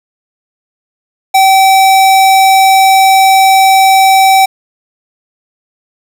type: tone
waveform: square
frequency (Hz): 770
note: G5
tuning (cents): -31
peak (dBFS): -4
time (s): 1.34-4.46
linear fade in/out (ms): 10
effects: 7-bit